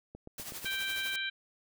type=click train; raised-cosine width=2 ms; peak=-32 dBFS; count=5; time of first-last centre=0.15-0.646 s; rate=8.07 Hz
type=noise with tremolo; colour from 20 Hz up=white; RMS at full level=-40 dBFS; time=0.38-1.16 s; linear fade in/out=2 ms; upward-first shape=triangle; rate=12 Hz; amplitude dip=70%
type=harmonic tone; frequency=784 Hz; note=G5; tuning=in tune; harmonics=2 / 3 / 4 / 5; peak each=-36 / -38 / -39 / -40 dBFS; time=0.65-1.3 s; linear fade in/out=10 ms
effects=none